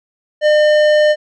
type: tone with tanh clipping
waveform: sine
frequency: 604 Hz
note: D5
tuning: 48 cents sharp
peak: -10 dBFS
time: 0.41-1.16 s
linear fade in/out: 50 ms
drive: 14 dB
effects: none